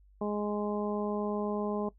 harmonic tone, 207.9 Hz, G#3, 2 cents sharp, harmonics 1 / 2 / 3 / 4 / 5, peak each -33 / -34 / -38 / -41 / -42 dBFS, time 0.21-1.89 s, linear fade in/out 5 ms, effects noise-tail reverb RT60 0.1 s tail -18 dB re dry + added 49 Hz sine -57 dBFS peak until 1.98 s

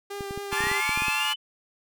sawtooth tone with vibrato, 400 Hz, G4, 35 cents sharp, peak -29 dBFS, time 0.1-0.81 s, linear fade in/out 10 ms, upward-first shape triangle, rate 4 Hz, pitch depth 19 cents each way
clicks, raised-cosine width 3 ms, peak -23 dBFS, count 12, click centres 0.208 / 0.309 / 0.376 / 0.528 / 0.606 / 0.639 / 0.67 / 0.715 / 0.893 / 0.975 / 1.021 / 1.083 s
20% pulse chord, D minor seventh, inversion second, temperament equal with one note detuned, 861.4 / 1046.5 / 1174.7 / 1396.9 Hz, A5 / C6 / D6 / F6, -37 / 0 / 0 / 0 cents, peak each -25 / -29 / -27 / -28 dBFS, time 0.51-1.34 s, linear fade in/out 20 ms
sine linear sweep, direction up, 1725 to 3026 Hz, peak -27 dBFS, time 0.56-1.36 s, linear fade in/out 20 ms
effects none

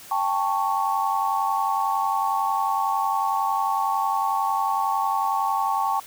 sine tone cluster, 792 / 883 / 1110 Hz, G5 / A5 / C#6, +18 / +6 / +2 cents, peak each -25 dBFS, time 0.11-6 s, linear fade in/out 5 ms, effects white hiss -44 dBFS RMS until 6.06 s

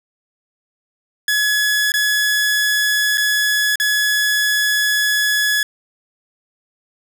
sawtooth tone with dropouts, 1695 Hz, G#6, 35 cents sharp, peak -11 dBFS, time 1.28-5.63 s, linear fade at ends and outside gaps 2 ms, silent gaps 1.92-1.939 / 3.174-3.179 / 3.757-3.799 s, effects none

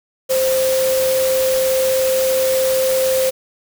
sine tone in noise, 523.3 Hz, C5, in tune, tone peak -14 dBFS, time 0.29-3.31 s, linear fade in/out 20 ms, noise white, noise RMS -24 dBFS, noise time 0.29-3.31 s, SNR +7 dB, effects none

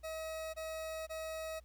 40% pulse tone bursts, 638 Hz, D#5, 43 cents sharp, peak -39 dBFS, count 3, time 0.03-1.602 s, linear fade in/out 20 ms, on 510 ms, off 21 ms, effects added 60 Hz sine -57 dBFS peak until 1.64 s + pink hiss -75 dBFS RMS until 1.64 s

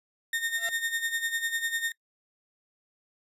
35% pulse tone with tremolo, 1834 Hz, A#6, 29 cents flat, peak -24 dBFS, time 0.33-1.92 s, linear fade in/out 2 ms, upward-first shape sine, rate 10 Hz, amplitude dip 70%
sawtooth tone with exponential growth, 683 Hz, F5, 39 cents flat, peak -30 dBFS, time 0.48-0.69 s, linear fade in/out 0 ms, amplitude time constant 44 ms
effects noise-tail reverb RT60 0.1 s tail -21 dB re dry + resampled to 32000 Hz

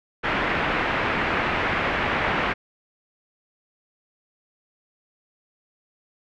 white low-pass noise, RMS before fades -24 dBFS, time 0.23-2.54 s, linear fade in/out 20 ms, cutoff 2300 Hz, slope 24 dB/octave, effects none

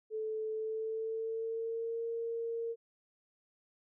sine tone with pitch glide, 436.4 to 461 Hz, A4 to A#4, -14 to -19 cents, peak -34 dBFS, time 0.1-2.76 s, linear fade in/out 50 ms, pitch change +95 cents, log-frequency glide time 0.51-2.04 s, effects none

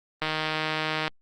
click train, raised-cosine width 0.3 ms, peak -11 dBFS, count 135, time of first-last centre 0.22-1.079 s, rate 156 Hz, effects Opus 32 kbps

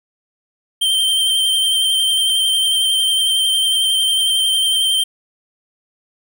square tone with vibrato, 3136 Hz, G7, in tune, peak -14 dBFS, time 0.81-5.04 s, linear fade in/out 10 ms, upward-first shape triangle, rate 11 Hz, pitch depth 24 cents each way, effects none

